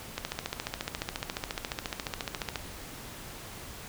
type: click train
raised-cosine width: 0.2 ms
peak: -14 dBFS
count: 35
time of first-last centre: 0.18-2.558 s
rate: 14.3 Hz
effects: pink hiss -44 dBFS RMS until 3.88 s